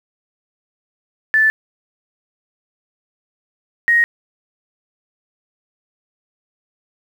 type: tone pair in turn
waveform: sine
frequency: 1754 / 1875.3 Hz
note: A6 / A#6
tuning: -6 / +10 cents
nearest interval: minor second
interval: 116 cents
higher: second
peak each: -10 dBFS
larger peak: neither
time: 1.34-1.5 / 3.88-4.04 s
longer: neither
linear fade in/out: 0 ms
effects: 7-bit